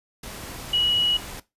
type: tone in noise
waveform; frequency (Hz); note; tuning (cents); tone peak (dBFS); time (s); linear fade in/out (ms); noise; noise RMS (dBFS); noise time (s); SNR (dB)
sine; 2919; F#7; -24; -19; 0.73-1.17; 5; pink; -37; 0.23-1.4; +15
effects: noise-tail reverb RT60 0.2 s tail -17 dB re dry + resampled to 32000 Hz